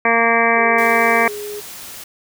harmonic tone, 230.8 Hz, A#3, 17 cents flat, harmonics 1 / 2 / 3 / 4 / 5 / 7 / 8 / 9 / 10, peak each -24 / -20 / -19 / -22 / -20 / -22 / -21 / -21 / -20 dBFS, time 0.05-1.28 s, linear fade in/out 2 ms
sine tone, 415.3 Hz, G#4, in tune, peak -26 dBFS, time 0.56-1.61 s, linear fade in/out 20 ms
white noise, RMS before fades -34 dBFS, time 0.78-2.04 s, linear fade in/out 5 ms
effects none

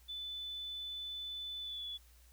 sine tone with pitch glide, 3500 to 3426 Hz, A7 to A7, -10 to -47 cents, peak -40 dBFS, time 0.08-1.98 s, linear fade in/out 20 ms, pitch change -37 cents, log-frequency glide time 1.61-1.85 s, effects added 60 Hz sine -60 dBFS peak until 2.32 s + white hiss -67 dBFS RMS until 2.32 s

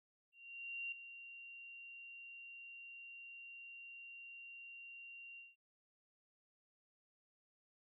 sine tone with ADSR envelope, 2763 Hz, F7, 19 cents flat, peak -40 dBFS, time 0.32-5.56 s, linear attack 600 ms, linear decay 5 ms, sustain -11 dB, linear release 180 ms, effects none

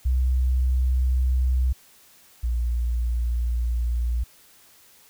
sine tone pair in turn, 63.6 / 59.19 Hz, C2 / A#1, -48 / +27 cents, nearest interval minor second, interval 125 cents, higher first, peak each -18 / -21 dBFS, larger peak first, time 0.05-1.73 / 2.43-4.24 s, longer second, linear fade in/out 10 ms, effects white hiss -54 dBFS RMS until 5.09 s

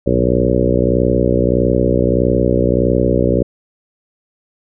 harmonic tone with a mistuned harmonic, 61.6 Hz, B1, 4 cents flat, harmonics 1 / 2 / 3 / 4 / 5 / 6 / 7 / 8 / 9, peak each -20 / -20 / -20 / -20 / -20 / -20 / -20 / -20 / -20 dBFS, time 0.06-3.43 s, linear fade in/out 10 ms, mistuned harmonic 2, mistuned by -59 cents, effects none

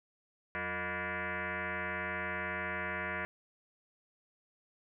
sine tone with frequency modulation, 185 Hz, F#3, in tune, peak -34 dBFS, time 0.55-3.25 s, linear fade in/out 0 ms, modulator 268 Hz, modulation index 7.7, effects none

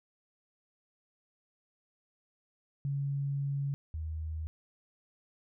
sine tone pair in turn, 140 / 78.98 Hz, C#3 / D#2, +18 / +26 cents, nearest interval minor seventh, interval 992 cents, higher first, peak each -30 / -34 dBFS, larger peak first, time 2.85-3.74 / 3.94-4.47 s, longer first, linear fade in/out 0 ms, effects none

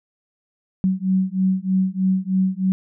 sine beating tone pair, 186.8 / 190 Hz, F#3 / F#3, +17 / +46 cents, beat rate 3.2 Hz, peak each -20 dBFS, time 0.84-2.72 s, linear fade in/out 0 ms, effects none

